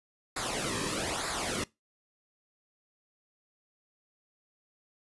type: noise with flanger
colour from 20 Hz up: pink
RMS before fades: -33 dBFS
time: 0.36-1.64 s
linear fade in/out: 5 ms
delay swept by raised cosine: 0.33 to 1.43 ms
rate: 1.1 Hz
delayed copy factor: -0.7
effects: noise-tail reverb RT60 0.2 s tail -22 dB re dry + resampled to 24000 Hz